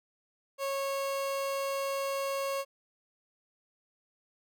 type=tone; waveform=30% pulse; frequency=549 Hz; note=C#5; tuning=17 cents flat; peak=-28 dBFS; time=0.58-2.65 s; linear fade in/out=50 ms; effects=none